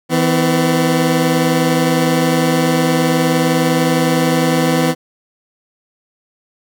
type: tone pair together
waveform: 20% pulse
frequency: 162.42 / 253.4 Hz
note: E3 / B3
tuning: -25 / +45 cents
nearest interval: minor sixth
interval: 770 cents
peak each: -10 dBFS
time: 0.09-4.95 s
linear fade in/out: 50 ms
effects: none